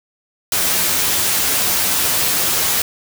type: noise with comb filter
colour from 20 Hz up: white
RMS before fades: -17 dBFS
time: 0.52-2.82 s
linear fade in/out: 2 ms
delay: 11 ms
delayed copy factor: +0.55
effects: none